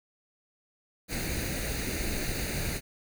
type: noise with comb filter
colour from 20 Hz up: pink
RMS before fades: -32 dBFS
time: 1.08-2.81 s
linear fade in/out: 50 ms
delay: 0.46 ms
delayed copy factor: +0.7
effects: none